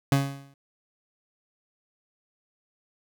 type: tone with exponential decay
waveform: 30% pulse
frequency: 138.59 Hz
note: C#3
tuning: in tune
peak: -14 dBFS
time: 0.12-0.54 s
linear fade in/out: 2 ms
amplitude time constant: 90 ms
effects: none